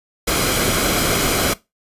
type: noise with comb filter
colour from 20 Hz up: pink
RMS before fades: -18 dBFS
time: 0.27-1.54 s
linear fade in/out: 10 ms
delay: 1.1 ms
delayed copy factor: -0.5
effects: noise-tail reverb RT60 0.2 s tail -19 dB re dry + resampled to 32000 Hz